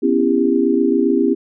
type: chord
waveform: sine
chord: C# half-diminished seventh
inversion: third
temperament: just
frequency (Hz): 249.5 / 277.2 / 332.6 / 399.1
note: B3 / C#4 / E4 / G4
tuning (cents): +18 / 0 / +16 / +31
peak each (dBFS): -18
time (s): 0.02-1.35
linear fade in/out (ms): 20
effects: none